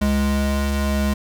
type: tone pair together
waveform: square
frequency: 69.47 / 207.7 Hz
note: C#2 / G#3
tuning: +4 / 0 cents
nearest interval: octave + perfect fifth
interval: 1896 cents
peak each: -21 dBFS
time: 0.01-1.14 s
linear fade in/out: 10 ms
effects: none